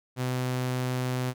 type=tone; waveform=sawtooth; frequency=126.9 Hz; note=B2; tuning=47 cents sharp; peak=-23 dBFS; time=0.16-1.34 s; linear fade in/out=50 ms; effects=none